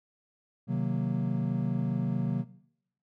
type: chord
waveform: triangle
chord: C half-diminished seventh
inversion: none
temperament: equal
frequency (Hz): 130.81 / 155.56 / 185 / 233.1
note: C3 / Eb3 / Gb3 / Bb3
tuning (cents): 0 / 0 / 0 / 0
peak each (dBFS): -29 / -32 / -29 / -32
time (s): 0.67-2.45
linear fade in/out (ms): 50
effects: noise-tail reverb RT60 0.7 s tail -18 dB re dry